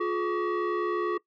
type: tone with frequency modulation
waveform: sine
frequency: 353.4 Hz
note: F4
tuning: 21 cents sharp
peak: -23 dBFS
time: 0-1.18 s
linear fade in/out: 10 ms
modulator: 778 Hz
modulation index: 1.2
effects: noise-tail reverb RT60 0.1 s tail -21 dB re dry + tanh soft clip ceiling -24 dBFS